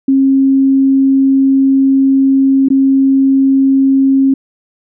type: tone with dropouts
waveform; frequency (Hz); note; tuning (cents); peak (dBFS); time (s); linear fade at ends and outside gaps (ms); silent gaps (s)
sine; 270; C#4; -45; -6; 0.08-4.34; 5; 2.686-2.702
effects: none